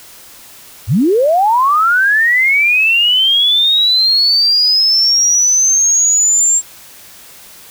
sine linear sweep, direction up, 77.78 to 7459 Hz, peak -8 dBFS, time 0.87-6.62 s, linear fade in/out 50 ms, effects white hiss -38 dBFS RMS until 7.7 s

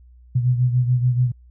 sine beating tone pair, 123.47 / 130.37 Hz, B2 / C3, 0 / -6 cents, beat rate 6.9 Hz, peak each -16 / -23 dBFS, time 0.35-1.32 s, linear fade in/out 10 ms, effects added 61 Hz sine -45 dBFS peak until 1.5 s

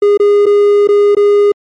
triangle tone with dropouts, 409.6 Hz, G#4, 24 cents flat, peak -3 dBFS, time 0.02-1.52 s, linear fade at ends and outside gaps 5 ms, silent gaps 0.174-0.198 / 0.458-0.464 / 0.874-0.887 / 1.15-1.167 s, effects MP3 48 kbps

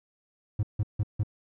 triangle tone bursts, 104.8 Hz, G#2, 16 cents sharp, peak -21 dBFS, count 4, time 0.59-1.234 s, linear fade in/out 5 ms, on 41 ms, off 160 ms, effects none

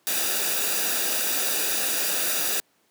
white noise with comb filter, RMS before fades -25 dBFS, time 0.07-2.6 s, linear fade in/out 0 ms, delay 0.94 ms, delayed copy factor -0.6, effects pink hiss -65 dBFS RMS until 2.9 s + high-pass 200 Hz 12 dB/octave

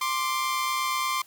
sawtooth tone pair together, 1049.5 / 1178 Hz, C6 / D6, +5 / +5 cents, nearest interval major second, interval 200 cents, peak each -23 / -26 dBFS, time 0.01-1.22 s, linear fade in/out 5 ms, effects white hiss -55 dBFS RMS until 1.26 s

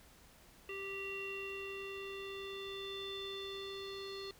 square tone with low-pass filter sweep, 392 Hz, G4, in tune, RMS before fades -44 dBFS, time 0.69-4.31 s, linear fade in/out 2 ms, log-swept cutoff 2600 to 4100 Hz, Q 9.5, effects added 60 Hz sine -70 dBFS peak until 4.39 s + pink hiss -62 dBFS RMS until 4.39 s

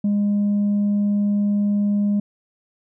sine tone with tanh clipping, 204.6 Hz, G#3, 26 cents flat, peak -17 dBFS, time 0.04-2.2 s, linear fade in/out 5 ms, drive 1 dB, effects none

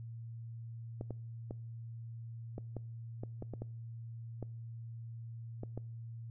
clicks, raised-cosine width 2 ms, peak -28 dBFS, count 12, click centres 1.011 / 1.107 / 1.509 / 2.581 / 2.767 / 3.235 / 3.424 / 3.537 / 3.62 / 4.427 / 5.634 / 5.776 s, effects noise-tail reverb RT60 0.6 s tail -24 dB re dry + added 115 Hz sine -43 dBFS peak until 6.3 s

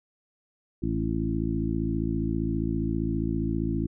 harmonic tone with a mistuned harmonic, 55 Hz, A1, in tune, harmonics 1 / 2 / 3 / 4 / 5 / 6, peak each -32 / -32 / -32 / -32 / -32 / -32 dBFS, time 0.82-3.87 s, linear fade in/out 10 ms, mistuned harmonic 6, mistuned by +17 cents, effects none

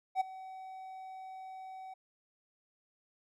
triangle tone with ADSR envelope, 757 Hz, F#5, 39 cents sharp, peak -23 dBFS, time 0.15-1.94 s, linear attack 56 ms, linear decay 12 ms, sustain -19 dB, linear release 8 ms, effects none

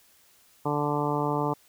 harmonic tone, 146.83 Hz, D3, in tune, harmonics 1 / 2 / 3 / 4 / 5 / 6 / 7 / 8, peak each -31 / -31 / -31 / -35 / -35 / -31 / -34 / -36 dBFS, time 0.65-1.54 s, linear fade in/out 10 ms, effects white hiss -60 dBFS RMS until 1.68 s

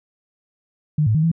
sine tone with pitch steps, 151.4 / 108.5 / 156.7 / 165 Hz, D#3 / A2 / D#3 / E3, -47 / -24 / +13 / +2 cents, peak -14 dBFS, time 0.98-1.316 s, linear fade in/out 5 ms, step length 84 ms, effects none

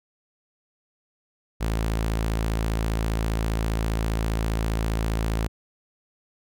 sawtooth tone, 55 Hz, A1, in tune, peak -19 dBFS, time 1.6-5.48 s, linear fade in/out 20 ms, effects none

